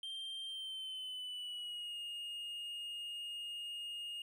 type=tone with pitch glide; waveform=triangle; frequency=3161 to 2849 Hz; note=G7 to F7; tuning=+14 to +34 cents; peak=-40 dBFS; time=0.03-4.22 s; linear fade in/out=2 ms; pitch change=-180 cents; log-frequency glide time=0.46-1.98 s; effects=none